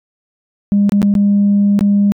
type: tone with dropouts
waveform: sine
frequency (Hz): 202.4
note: G#3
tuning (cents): -44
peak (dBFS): -7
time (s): 0.72-2.12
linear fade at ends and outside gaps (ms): 0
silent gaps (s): 0.894-0.921 / 1.018-1.028 / 1.14-1.152 / 1.791-1.809
effects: tanh soft clip ceiling -5 dBFS